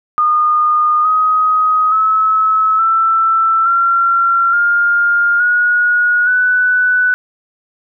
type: tone with pitch steps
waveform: sine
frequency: 1223 / 1258.1 / 1294.2 / 1331.4 / 1369.6 / 1408.9 / 1449.4 / 1491 Hz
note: D#6 / D#6 / E6 / E6 / F6 / F6 / F#6 / F#6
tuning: -30 / +19 / -32 / +17 / -34 / +15 / -36 / +13 cents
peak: -9 dBFS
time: 0.18-7.14 s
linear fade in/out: 0 ms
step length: 870 ms
effects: none